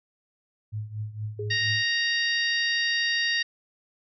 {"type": "tone with tremolo", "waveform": "sine", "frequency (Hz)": 106.9, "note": "A2", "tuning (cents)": -49, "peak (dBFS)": -27, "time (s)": [0.72, 1.84], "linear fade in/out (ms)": 20, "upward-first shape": "triangle", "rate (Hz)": 4.3, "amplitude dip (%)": 85}
{"type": "tone with exponential decay", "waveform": "sine", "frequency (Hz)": 415.3, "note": "G#4", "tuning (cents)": 0, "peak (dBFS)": -28, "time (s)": [1.39, 1.72], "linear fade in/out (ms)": 5, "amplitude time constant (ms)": 71}
{"type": "harmonic tone", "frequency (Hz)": 932.3, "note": "A#5", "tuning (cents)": 0, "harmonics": [2, 3, 4, 5, 6], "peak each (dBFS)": [-25, -31, -31, -31, -37], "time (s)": [1.5, 3.43], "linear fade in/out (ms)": 10}
{"effects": []}